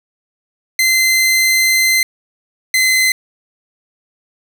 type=tone pair in turn; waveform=sawtooth; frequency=2068 / 2051 Hz; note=C7 / C7; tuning=-21 / -35 cents; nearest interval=unison; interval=14 cents; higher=first; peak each=-7 dBFS; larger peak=neither; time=0.79-2.03 / 2.74-3.12 s; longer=first; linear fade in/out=2 ms; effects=none